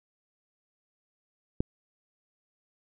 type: click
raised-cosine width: 3 ms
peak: -13 dBFS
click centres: 1.605 s
effects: none